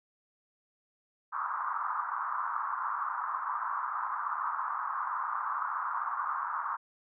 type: band-pass noise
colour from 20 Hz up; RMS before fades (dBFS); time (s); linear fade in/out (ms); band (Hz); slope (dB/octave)
pink; -34; 1.32-6.77; 20; 1000 to 1300; 48
effects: none